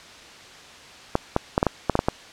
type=clicks; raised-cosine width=1 ms; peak=-4 dBFS; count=9; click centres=1.154 / 1.364 / 1.579 / 1.629 / 1.667 / 1.897 / 1.954 / 1.991 / 2.085 s; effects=white hiss -44 dBFS RMS until 2.32 s + low-pass 5000 Hz 12 dB/octave